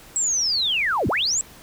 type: linear two-way sweep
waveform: sine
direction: down then up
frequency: 7820 to 57.7 to 7820 Hz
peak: -19 dBFS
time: 0.16-1.41 s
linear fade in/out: 0 ms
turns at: 1.08 s
effects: pink hiss -46 dBFS RMS until 1.62 s